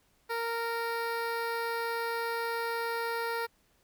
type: tone with notch filter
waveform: 15% pulse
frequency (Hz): 463.4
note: A#4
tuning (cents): -10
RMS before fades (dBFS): -33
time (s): 0.29-3.47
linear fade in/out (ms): 20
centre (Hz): 7400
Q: 0.97
effects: pink hiss -69 dBFS RMS until 3.83 s